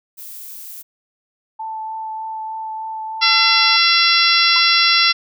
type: noise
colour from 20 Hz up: violet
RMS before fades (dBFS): -34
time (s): 0.17-0.83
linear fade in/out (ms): 20
type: tone with vibrato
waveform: sine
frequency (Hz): 880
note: A5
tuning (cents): 0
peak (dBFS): -24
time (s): 1.59-3.77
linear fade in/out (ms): 10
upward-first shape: triangle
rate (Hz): 3.3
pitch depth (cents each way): 12
type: harmonic tone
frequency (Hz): 680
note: F5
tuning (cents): -46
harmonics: 2 / 3 / 4 / 5 / 6 / 7 / 8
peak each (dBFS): -19 / -19 / -19 / -19 / -19 / -19 / -19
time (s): 3.21-5.13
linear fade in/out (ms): 20
type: tone with exponential decay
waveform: triangle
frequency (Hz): 1019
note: C6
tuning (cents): -46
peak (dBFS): -19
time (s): 4.56-4.64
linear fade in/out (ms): 1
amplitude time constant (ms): 17
effects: none